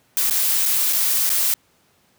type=noise with dropouts; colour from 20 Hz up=blue; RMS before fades=-19 dBFS; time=0.17-1.54 s; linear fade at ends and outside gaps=0 ms; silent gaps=0.298-0.309 / 0.655-0.659 / 0.926-0.931 / 1.293-1.301 s; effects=pink hiss -60 dBFS RMS until 2.18 s + high-pass 100 Hz 12 dB/octave